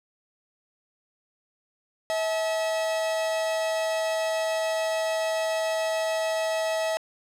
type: tone pair together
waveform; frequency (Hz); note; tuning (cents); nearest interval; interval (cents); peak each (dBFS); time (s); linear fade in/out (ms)
45% pulse; 645 / 862.3; E5 / A5; -38 / -35; perfect fourth; 503; -25 / -34; 2.1-6.97; 0
effects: low-pass 10000 Hz 12 dB/octave + 9-bit